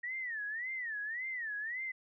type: tone with vibrato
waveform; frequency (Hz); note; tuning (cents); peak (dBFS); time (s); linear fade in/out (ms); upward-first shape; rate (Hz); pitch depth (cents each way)
sine; 1867; A#6; +2; -36; 0.03-1.92; 10; sine; 1.8; 200
effects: none